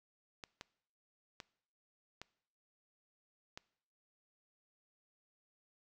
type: clicks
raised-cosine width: 0.2 ms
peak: -28 dBFS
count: 5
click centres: 0.438 / 0.611 / 1.402 / 2.216 / 3.575 s
effects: noise-tail reverb RT60 0.7 s tail -22 dB re dry